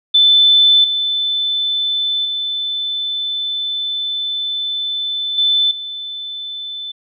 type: tone with level steps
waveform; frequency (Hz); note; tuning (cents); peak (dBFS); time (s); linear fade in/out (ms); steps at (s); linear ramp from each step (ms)
sine; 3520; A7; 0; -7 / -15 / -18 / -11 / -24; 0.14-6.92; 10; 0.84 / 2.25 / 5.38 / 5.71; 2
effects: none